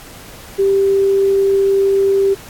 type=tone; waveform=sine; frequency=392.3 Hz; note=G4; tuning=1 cent sharp; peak=-10 dBFS; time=0.58-2.35 s; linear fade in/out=20 ms; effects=pink hiss -37 dBFS RMS until 2.49 s + AAC 64 kbps